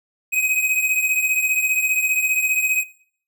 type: beating tone pair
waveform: square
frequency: 2519 / 2534 Hz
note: D#7 / D#7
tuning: +21 / +31 cents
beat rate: 15 Hz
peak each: -18 / -24 dBFS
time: 0.32-2.84 s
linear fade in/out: 20 ms
effects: noise-tail reverb RT60 0.5 s tail -18 dB re dry